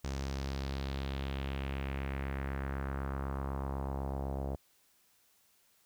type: tone with low-pass filter sweep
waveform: sawtooth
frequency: 68 Hz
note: C#2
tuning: 33 cents flat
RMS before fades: -37 dBFS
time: 0.04-4.56 s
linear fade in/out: 5 ms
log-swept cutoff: 6400 to 650 Hz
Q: 2.2
effects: white hiss -69 dBFS RMS until 5.85 s